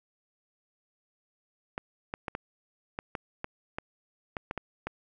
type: clicks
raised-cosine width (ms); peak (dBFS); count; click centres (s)
0.5; -18; 12; 1.779 / 2.139 / 2.282 / 2.351 / 2.989 / 3.152 / 3.444 / 3.785 / 4.368 / 4.511 / 4.577 / 4.87
effects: none